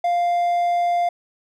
triangle tone, 698.5 Hz, F5, in tune, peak -15 dBFS, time 0.04-1.09 s, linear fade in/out 5 ms, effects none

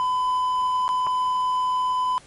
triangle tone with dropouts, 1007 Hz, B5, 33 cents sharp, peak -18 dBFS, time 0-2.18 s, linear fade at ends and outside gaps 0 ms, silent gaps 0.88-0.89 / 1.067-1.071 s, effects pink hiss -50 dBFS RMS until 2.26 s + MP3 48 kbps

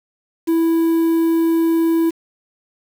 triangle tone with quantisation, 329.6 Hz, E4, in tune, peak -11 dBFS, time 0.47-2.11 s, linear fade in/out 20 ms, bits 6, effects none

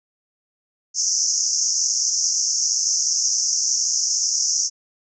white band-pass noise, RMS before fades -21 dBFS, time 0.94-4.7 s, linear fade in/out 50 ms, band 5300 to 6600 Hz, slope 96 dB/octave, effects none

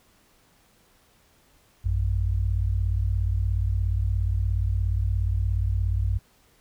sine tone pair together, 56.5 / 93.5 Hz, A1 / F#2, +47 / +19 cents, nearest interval major sixth, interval 872 cents, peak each -24 dBFS, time 1.84-6.19 s, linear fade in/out 20 ms, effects pink hiss -61 dBFS RMS until 6.6 s

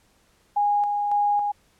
sine tone with tremolo, 822 Hz, G#5, 18 cents flat, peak -18 dBFS, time 0.56-1.52 s, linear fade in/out 10 ms, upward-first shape square, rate 1.8 Hz, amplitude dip 35%, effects pink hiss -62 dBFS RMS until 1.79 s + low-pass 12000 Hz 12 dB/octave

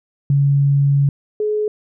sine tone pair in turn, 140.6 / 423.9 Hz, C#3 / G#4, +25 / +35 cents, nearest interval octave + perfect fifth, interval 1910 cents, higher second, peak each -11 / -16 dBFS, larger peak first, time 0.3-1.09 / 1.4-1.68 s, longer first, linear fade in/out 2 ms, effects none

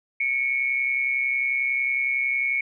sine tone pair together, 2205 / 2336 Hz, C#7 / D7, -10 / -10 cents, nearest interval minor second, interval 100 cents, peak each -22 / -28 dBFS, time 0.2-2.61 s, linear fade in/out 5 ms, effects none

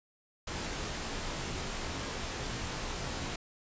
pink noise with comb filter, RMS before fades -37 dBFS, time 0.47-3.36 s, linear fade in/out 5 ms, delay 20 ms, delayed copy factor -0.6, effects resampled to 16000 Hz

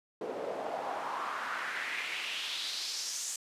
pink noise with band-pass filter sweep, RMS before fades -37 dBFS, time 0.21-3.36 s, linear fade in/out 2 ms, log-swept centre 440 to 7300 Hz, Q 2.8, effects high-pass 200 Hz 12 dB/octave + resampled to 32000 Hz

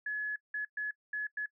sine tone bursts at uneven times, 1700 Hz, G#6, 40 cents sharp, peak -32 dBFS, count 5, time 0.06-0.36 / 0.54-0.65 / 0.77-0.91 / 1.13-1.27 / 1.37-1.46 s, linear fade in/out 5 ms, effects noise-tail reverb RT60 0.1 s tail -23 dB re dry

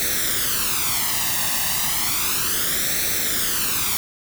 white noise with flanger, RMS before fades -22 dBFS, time 0-3.97 s, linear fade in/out 0 ms, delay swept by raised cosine 0.5 to 1.09 ms, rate 0.33 Hz, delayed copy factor +0.65, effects none

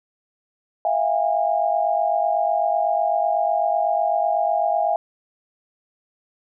sine tone cluster, 655 / 703 / 813 Hz, E5 / F5 / G#5, -11 / +11 / -37 cents, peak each -22 dBFS, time 0.85-4.96 s, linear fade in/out 2 ms, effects none

